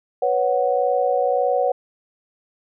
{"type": "chord", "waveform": "sine", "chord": "B suspended second", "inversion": "none", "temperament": "just", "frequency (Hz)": [493.9, 555.6, 740.8], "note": ["B4", "C#5", "F#5"], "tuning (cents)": [0, 4, 2], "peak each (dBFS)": -21, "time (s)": [0.22, 1.72], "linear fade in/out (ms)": 5, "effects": []}